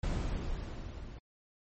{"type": "noise with level ramp", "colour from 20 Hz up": "brown", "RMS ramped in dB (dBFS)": [-31, -46], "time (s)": [0.03, 1.19], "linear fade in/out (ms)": 5, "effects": ["MP3 32 kbps"]}